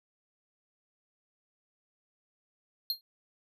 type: tone with exponential decay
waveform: square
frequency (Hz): 4212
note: C8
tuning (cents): +11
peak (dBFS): -25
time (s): 2.9-3.01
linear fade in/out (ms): 1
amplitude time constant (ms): 22
effects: none